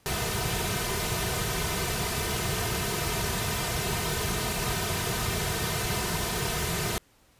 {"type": "noise with comb filter", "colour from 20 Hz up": "pink", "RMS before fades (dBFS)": -29, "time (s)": [0.06, 6.98], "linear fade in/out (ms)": 0, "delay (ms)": 3.6, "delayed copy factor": -0.85, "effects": ["pink hiss -62 dBFS RMS until 7.39 s", "resampled to 32000 Hz"]}